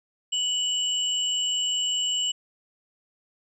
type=tone pair together; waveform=sine; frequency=2960 / 7545 Hz; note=F#7 / A#8; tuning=0 / +20 cents; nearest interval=octave + major third; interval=1620 cents; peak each=-24 / -30 dBFS; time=0.32-2.32 s; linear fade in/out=10 ms; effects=none